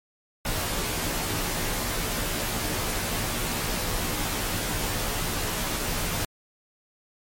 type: noise with comb filter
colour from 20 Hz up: pink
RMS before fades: -28 dBFS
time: 0.45-6.25 s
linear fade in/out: 2 ms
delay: 15 ms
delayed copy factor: -0.95
effects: MP3 64 kbps